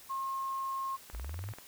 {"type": "tone", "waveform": "sine", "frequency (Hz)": 1073, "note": "C6", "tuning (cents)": 43, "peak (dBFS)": -33, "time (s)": [0.09, 0.97], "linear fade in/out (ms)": 20}
{"type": "click train", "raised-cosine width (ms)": 0.5, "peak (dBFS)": -31, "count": 11, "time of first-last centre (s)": [1.1, 1.585], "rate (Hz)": 20.6}
{"type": "linear sweep", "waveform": "sine", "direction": "up", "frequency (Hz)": [50.7, 110], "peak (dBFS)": -37, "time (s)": [1.13, 1.53], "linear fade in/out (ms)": 10}
{"effects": ["white hiss -54 dBFS RMS until 1.67 s"]}